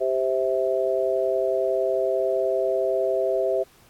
sine chord, C major, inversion second, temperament just, 392.4 / 523.3 / 654.1 Hz, G4 / C5 / E5, +2 / 0 / -14 cents, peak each -25 / -25 / -24 dBFS, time 0-3.64 s, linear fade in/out 20 ms, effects pink hiss -56 dBFS RMS until 3.89 s + AAC 64 kbps

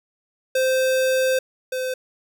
square tone pair in turn, 520 / 513.7 Hz, C5 / C5, -11 / -32 cents, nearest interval unison, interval 21 cents, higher first, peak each -18 / -24 dBFS, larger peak first, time 0.55-1.39 / 1.72-1.94 s, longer first, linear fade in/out 5 ms, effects none

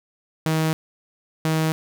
sawtooth tone pair in turn, 158.7 / 158.7 Hz, D#3 / D#3, +35 / +35 cents, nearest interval unison, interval 0 cents, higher neither, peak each -15 dBFS, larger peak neither, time 0.46-0.73 / 1.45-1.72 s, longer neither, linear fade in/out 0 ms, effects none

